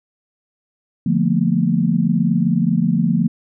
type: chord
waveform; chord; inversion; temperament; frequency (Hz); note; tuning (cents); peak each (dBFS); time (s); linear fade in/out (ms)
sine; Bb major seventh; first; equal with one note detuned; 146.83 / 174.61 / 220 / 239.1; D3 / F3 / A3 / Bb3; 0 / 0 / 0 / +44; -22 / -17 / -19 / -21; 1.06-3.28; 5
effects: none